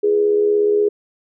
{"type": "tone with amplitude modulation", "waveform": "sine", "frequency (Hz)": 415.3, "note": "G#4", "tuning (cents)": 0, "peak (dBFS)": -10, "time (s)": [0.03, 0.89], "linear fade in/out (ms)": 10, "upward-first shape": "sine", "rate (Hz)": 76.8, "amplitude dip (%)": 55, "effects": []}